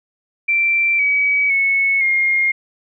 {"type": "tone with pitch steps", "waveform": "sine", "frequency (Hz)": [2349, 2274, 2202, 2132], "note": ["D7", "C#7", "C#7", "C7"], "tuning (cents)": [0, 44, -12, 32], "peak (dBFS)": -13, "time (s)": [0.48, 2.52], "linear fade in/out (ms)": 10, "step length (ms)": 510, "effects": []}